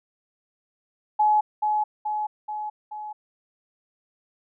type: tone with echo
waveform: sine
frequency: 848 Hz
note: G#5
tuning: 36 cents sharp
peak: -16 dBFS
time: 1.19-1.41 s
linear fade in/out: 10 ms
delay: 430 ms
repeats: 4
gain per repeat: -4 dB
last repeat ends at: 3.13 s
effects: none